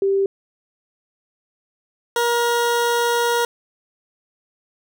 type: tone pair in turn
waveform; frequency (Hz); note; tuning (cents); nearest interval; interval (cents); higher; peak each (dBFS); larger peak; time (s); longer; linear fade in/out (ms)
sine / 20% pulse; 392 / 474; G4 / A#4; 0 / +29; minor third; 329; second; -15 / -12; second; 0.02-0.26 / 2.16-3.45; second; 2
effects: none